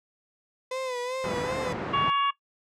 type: tone with vibrato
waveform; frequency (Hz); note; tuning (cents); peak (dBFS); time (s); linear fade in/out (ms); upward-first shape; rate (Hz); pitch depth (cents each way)
35% pulse; 506; B4; +42; -28; 0.71-1.73; 5; sine; 2.6; 66
type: band-pass noise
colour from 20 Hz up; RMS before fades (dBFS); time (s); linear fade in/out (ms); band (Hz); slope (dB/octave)
pink; -33; 1.24-2.1; 0; 130 to 1500; 12
type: harmonic tone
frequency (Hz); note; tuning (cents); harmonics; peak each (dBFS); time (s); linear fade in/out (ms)
561; C#5; +21; 2 / 3 / 4 / 5 / 6; -22 / -36 / -37 / -31 / -41; 1.93-2.31; 10
effects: noise-tail reverb RT60 0.1 s tail -17 dB re dry + low-pass 8000 Hz 12 dB/octave